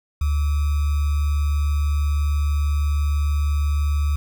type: tone with sample-and-hold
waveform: sine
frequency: 73.1 Hz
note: D2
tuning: 7 cents flat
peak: -17 dBFS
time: 0.21-4.16 s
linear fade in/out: 5 ms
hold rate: 1225 Hz
effects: none